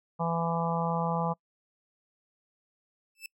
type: harmonic tone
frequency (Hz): 167.3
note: E3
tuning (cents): +26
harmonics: 1 / 3 / 4 / 5 / 6 / 7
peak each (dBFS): -30 / -35 / -36 / -33 / -35 / -37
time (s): 0.19-1.34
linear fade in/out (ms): 20
type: tone with exponential growth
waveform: sawtooth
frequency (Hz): 2637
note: E7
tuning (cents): 0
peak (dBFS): -31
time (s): 3.15-3.26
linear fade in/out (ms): 2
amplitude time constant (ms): 22
effects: noise-tail reverb RT60 0.1 s tail -26 dB re dry